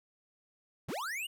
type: linear sweep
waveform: square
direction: up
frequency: 62.9 to 2960 Hz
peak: -36 dBFS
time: 0.88-1.27 s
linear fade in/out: 10 ms
effects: none